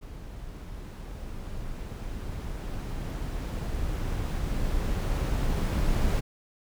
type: noise with level ramp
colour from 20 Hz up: brown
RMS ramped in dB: -41 to -24 dBFS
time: 0.01-6.21 s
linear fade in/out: 20 ms
effects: none